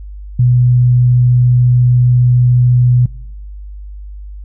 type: tone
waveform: sine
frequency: 123.47 Hz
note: B2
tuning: in tune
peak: -6 dBFS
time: 0.39-3.06 s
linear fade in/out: 5 ms
effects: noise-tail reverb RT60 0.9 s tail -25 dB re dry + added 50 Hz sine -26 dBFS peak until 4.44 s